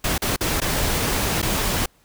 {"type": "noise with dropouts", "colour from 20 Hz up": "pink", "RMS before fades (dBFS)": -22, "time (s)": [0.04, 1.86], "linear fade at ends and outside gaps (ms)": 5, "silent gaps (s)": [[0.18, 0.219], [0.363, 0.408], [0.603, 0.616], [1.418, 1.426]], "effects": ["pink hiss -59 dBFS RMS until 2.04 s"]}